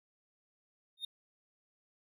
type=tone with exponential growth; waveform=triangle; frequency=3680 Hz; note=A#7; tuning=23 cents flat; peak=-32 dBFS; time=0.97-1.05 s; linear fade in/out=5 ms; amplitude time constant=16 ms; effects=none